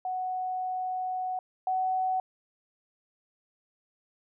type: tone pair in turn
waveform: sine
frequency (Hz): 741 / 748.7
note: F#5 / F#5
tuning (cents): +2 / +20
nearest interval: unison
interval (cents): 18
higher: second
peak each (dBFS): -29 / -25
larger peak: second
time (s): 0.05-1.39 / 1.67-2.2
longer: first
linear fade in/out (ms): 2
effects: none